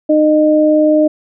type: tone pair together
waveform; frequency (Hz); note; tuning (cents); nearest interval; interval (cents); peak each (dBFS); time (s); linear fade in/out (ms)
sine; 306.2 / 612.4; D#4 / D#5; -28 / -28; octave; 1200; -10; 0.09-1.08; 10
effects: none